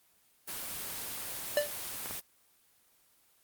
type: noise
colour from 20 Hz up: white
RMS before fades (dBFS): -39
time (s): 0.47-2.21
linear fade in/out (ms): 20
type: tone with exponential decay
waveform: square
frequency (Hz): 587.3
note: D5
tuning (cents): 0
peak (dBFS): -22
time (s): 1.57-1.75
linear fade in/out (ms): 1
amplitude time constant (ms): 39
type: clicks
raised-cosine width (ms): 0.5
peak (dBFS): -25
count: 2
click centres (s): 2.059 / 2.11
effects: white hiss -67 dBFS RMS until 3.43 s + Opus 24 kbps